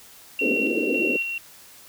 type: tone with tremolo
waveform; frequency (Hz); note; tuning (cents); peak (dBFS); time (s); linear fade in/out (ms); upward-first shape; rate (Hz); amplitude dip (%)
sine; 2737; F7; -36; -22; 0.39-1.38; 2; square; 1.8; 40
type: band-pass noise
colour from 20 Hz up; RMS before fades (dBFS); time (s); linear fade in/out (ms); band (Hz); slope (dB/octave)
white; -25; 0.41-1.17; 10; 230 to 490; 48
effects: white hiss -48 dBFS RMS until 1.88 s